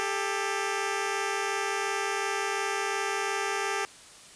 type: tone pair together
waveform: 10% pulse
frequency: 396.4 / 439.2 Hz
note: G4 / A4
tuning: +19 / -3 cents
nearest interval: major second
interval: 178 cents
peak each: -21 / -24 dBFS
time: 0-3.85 s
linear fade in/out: 0 ms
effects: white hiss -50 dBFS RMS until 4.35 s + resampled to 22050 Hz